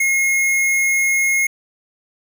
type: tone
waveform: square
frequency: 2156 Hz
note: C#7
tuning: 49 cents flat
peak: -15 dBFS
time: 0-1.47 s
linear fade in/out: 5 ms
effects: none